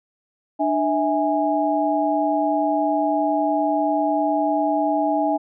sine tone cluster, 298.3 / 650 / 827 Hz, D4 / E5 / G#5, +27 / -24 / -8 cents, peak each -22 dBFS, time 0.59-5.38 s, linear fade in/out 20 ms, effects none

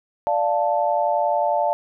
sine chord, D minor, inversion none, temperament equal, 587.3 / 698.5 / 880 Hz, D5 / F5 / A5, 0 / 0 / 0 cents, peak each -22 dBFS, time 0.27-1.73 s, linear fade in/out 0 ms, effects none

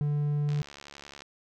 triangle tone, 146.83 Hz, D3, in tune, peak -23 dBFS, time 0.01-0.62 s, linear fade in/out 0 ms
click train, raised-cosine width 0.2 ms, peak -27 dBFS, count 53, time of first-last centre 0.49-1.22 s, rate 71.2 Hz
effects none

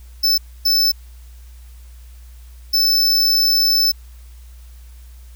square tone bursts at uneven times, 5274 Hz, E8, in tune, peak -13 dBFS, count 3, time 0.23-0.38 / 0.65-0.92 / 2.73-3.92 s, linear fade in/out 10 ms, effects added 60 Hz sine -37 dBFS peak until 5.35 s + white hiss -53 dBFS RMS until 5.35 s

